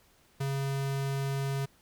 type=tone with ADSR envelope; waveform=square; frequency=137.3 Hz; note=C#3; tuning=16 cents flat; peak=-28 dBFS; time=0.4-1.66 s; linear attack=11 ms; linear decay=3 ms; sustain=-2 dB; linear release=12 ms; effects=pink hiss -64 dBFS RMS until 1.81 s